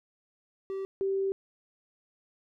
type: tone pair in turn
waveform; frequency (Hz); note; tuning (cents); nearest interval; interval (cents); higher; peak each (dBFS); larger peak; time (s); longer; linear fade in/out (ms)
triangle / sine; 387 / 388.7; G4 / G4; -22 / -15; unison; 7; second; -30 / -26; second; 0.7-0.85 / 1.01-1.32; second; 0
effects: none